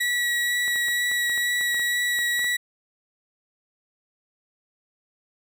35% pulse tone with vibrato, 1932 Hz, B6, 39 cents flat, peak -20 dBFS, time 0-2.57 s, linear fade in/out 10 ms, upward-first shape sine, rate 2.1 Hz, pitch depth 11 cents each way
clicks, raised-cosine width 0.5 ms, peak -25 dBFS, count 12, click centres 0.68 / 0.759 / 0.884 / 1.115 / 1.297 / 1.377 / 1.611 / 1.745 / 1.796 / 2.189 / 2.393 / 2.444 s
effects none

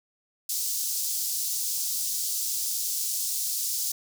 pink high-pass noise, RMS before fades -29 dBFS, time 0.49-3.92 s, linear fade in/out 5 ms, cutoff 5100 Hz, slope 24 dB/octave, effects none

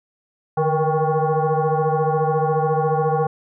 sine tone with frequency modulation, 164.6 Hz, E3, 2 cents flat, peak -16 dBFS, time 0.57-3.27 s, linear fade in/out 5 ms, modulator 315 Hz, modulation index 2.6, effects none

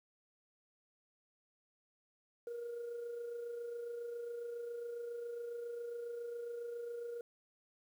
sine tone with amplitude modulation, 473.3 Hz, A#4, 26 cents sharp, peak -37 dBFS, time 2.47-7.21 s, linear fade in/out 2 ms, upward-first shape sine, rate 27.3 Hz, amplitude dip 45%, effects tanh soft clip ceiling -38 dBFS + 11-bit

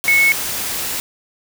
sine tone in noise, 2200 Hz, C#7, 14 cents flat, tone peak -10 dBFS, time 0.08-0.32 s, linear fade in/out 0 ms, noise white, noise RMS -23 dBFS, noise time 0.04-1 s, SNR +10 dB, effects none

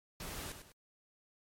pink noise with echo, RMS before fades -44 dBFS, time 0.2-0.52 s, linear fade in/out 2 ms, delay 100 ms, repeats 2, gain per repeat -8 dB, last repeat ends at 0.72 s, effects MP3 64 kbps

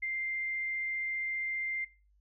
sine tone, 2095 Hz, C7, 2 cents sharp, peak -32 dBFS, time 0.02-1.85 s, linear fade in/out 10 ms, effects noise-tail reverb RT60 0.3 s tail -17 dB re dry + added 50 Hz sine -64 dBFS peak until 2.2 s

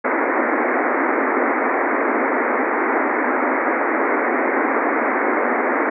pink band-pass noise, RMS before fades -19 dBFS, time 0.04-5.9 s, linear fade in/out 10 ms, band 240 to 2200 Hz, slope 96 dB/octave, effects none

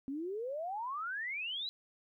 sine exponential sweep, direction up, 261.6 to 4054 Hz, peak -36 dBFS, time 0.08-1.69 s, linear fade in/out 0 ms, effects 13-bit

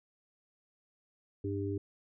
harmonic tone, 99.5 Hz, G2, 26 cents sharp, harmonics 1 / 3 / 4, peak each -36 / -37 / -37 dBFS, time 1.44-1.78 s, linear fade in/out 5 ms, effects none

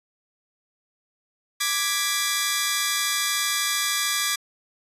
10% pulse chord, G# diminished, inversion second, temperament equal, 1174.7 / 1661.2 / 1975.5 Hz, D6 / G#6 / B6, 0 / 0 / 0 cents, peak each -18 dBFS, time 1.6-4.36 s, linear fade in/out 10 ms, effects resampled to 32000 Hz

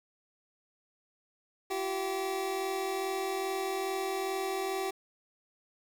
25% pulse tone pair together, 342.3 / 384.7 Hz, F4 / G4, -35 / -33 cents, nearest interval major second, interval 202 cents, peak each -36 / -28 dBFS, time 1.7-4.91 s, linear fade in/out 10 ms, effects 9-bit

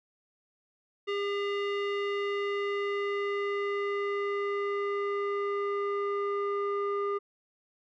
square tone with low-pass filter sweep, 403.8 Hz, G#4, 49 cents flat, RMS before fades -31 dBFS, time 1.07-7.19 s, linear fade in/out 20 ms, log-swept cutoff 2800 to 1300 Hz, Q 1.9, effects none

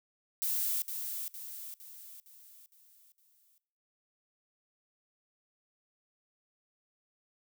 violet noise with echo, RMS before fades -32 dBFS, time 0.42-0.82 s, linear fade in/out 0 ms, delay 460 ms, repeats 6, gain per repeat -6 dB, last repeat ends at 3.58 s, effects noise-tail reverb RT60 0.6 s tail -20 dB re dry

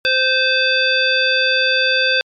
harmonic tone with a mistuned harmonic, 520 Hz, C5, 11 cents flat, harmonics 1 / 3 / 5 / 7 / 9, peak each -21 / -17 / -19 / -20 / -21 dBFS, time 0.05-2.21 s, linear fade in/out 0 ms, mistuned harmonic 7, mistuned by -48 cents, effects MP3 96 kbps

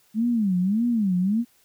sine tone with vibrato, 207.7 Hz, G#3, in tune, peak -19 dBFS, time 0.14-1.45 s, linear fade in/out 50 ms, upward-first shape sine, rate 1.7 Hz, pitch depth 260 cents each way, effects white hiss -61 dBFS RMS until 1.64 s

